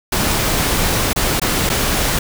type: noise with dropouts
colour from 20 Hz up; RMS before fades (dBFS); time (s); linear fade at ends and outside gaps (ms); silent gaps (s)
pink; -17; 0.12-2.19; 5; 1.132-1.16 / 1.398-1.416 / 1.693-1.698
effects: none